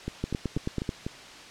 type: two click trains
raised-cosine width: 3 ms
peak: -18 / -15 dBFS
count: 5 / 7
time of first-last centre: 0.08-1.065 / 0.24-0.891 s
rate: 4.06 / 9.21 Hz
effects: white hiss -45 dBFS RMS until 1.5 s + low-pass 5000 Hz 12 dB/octave